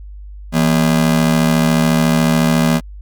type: ring-modulated tone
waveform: 45% pulse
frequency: 202.8 Hz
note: G#3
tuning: 41 cents flat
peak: -8 dBFS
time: 0.52-2.81 s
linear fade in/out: 50 ms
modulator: 37 Hz
effects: added 50 Hz sine -30 dBFS peak until 3.01 s